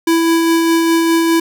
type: tone with tremolo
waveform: square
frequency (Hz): 330.9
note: E4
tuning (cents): +7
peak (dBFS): -10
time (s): 0.07-1.4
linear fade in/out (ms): 5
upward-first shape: sine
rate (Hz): 4.9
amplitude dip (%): 25
effects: none